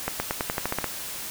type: accelerating click train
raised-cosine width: 0.5 ms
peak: -10 dBFS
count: 10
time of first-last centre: 0.08-0.843 s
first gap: 120 ms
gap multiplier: 0.91
effects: white hiss -35 dBFS RMS until 1.3 s